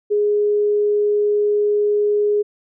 sine tone, 415.3 Hz, G#4, in tune, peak -14 dBFS, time 0.1-2.43 s, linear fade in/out 20 ms, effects none

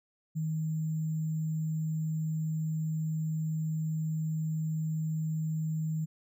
sine tone with sample-and-hold, 157.6 Hz, D#3, 23 cents sharp, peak -29 dBFS, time 0.35-6.06 s, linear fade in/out 20 ms, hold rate 7350 Hz, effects none

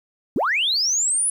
sine linear sweep, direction up, 164.81 to 10180 Hz, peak -17 dBFS, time 0.36-1.3 s, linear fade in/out 2 ms, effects tanh soft clip ceiling -13 dBFS + 9-bit

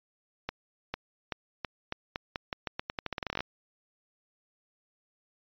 accelerating click train, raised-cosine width 0.3 ms, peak -16 dBFS, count 23, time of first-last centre 0.49-3.406 s, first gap 450 ms, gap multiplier 0.85, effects resampled to 11025 Hz

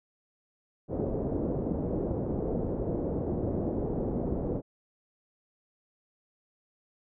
white low-pass noise, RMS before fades -31 dBFS, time 0.88-4.62 s, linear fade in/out 50 ms, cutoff 500 Hz, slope 24 dB/octave, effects none

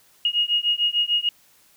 sine beating tone pair, 2868 / 2874.7 Hz, F7 / F7, +45 / +49 cents, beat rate 6.7 Hz, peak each -22 dBFS, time 0.25-1.29 s, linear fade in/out 2 ms, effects white hiss -57 dBFS RMS until 1.76 s

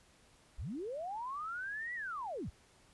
sine linear two-way sweep, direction up then down, 32.7 to 1975.5 to 32.7 Hz, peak -38 dBFS, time 0.58-2.5 s, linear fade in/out 10 ms, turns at 1.94 s, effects pink hiss -65 dBFS RMS until 2.93 s + resampled to 24000 Hz

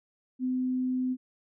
sine tone, 255.1 Hz, C4, 44 cents flat, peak -26 dBFS, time 0.39-1.17 s, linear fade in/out 50 ms, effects none

